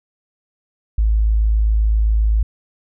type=tone; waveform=sine; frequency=53.8 Hz; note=A1; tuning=38 cents flat; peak=-12 dBFS; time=0.98-2.43 s; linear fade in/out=5 ms; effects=none